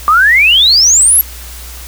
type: exponential sweep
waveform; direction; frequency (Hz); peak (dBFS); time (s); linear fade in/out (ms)
sine; up; 1166 to 11840; -4; 0.08-1.21; 0
effects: added 60 Hz sine -28 dBFS peak until 1.87 s + white hiss -31 dBFS RMS until 1.87 s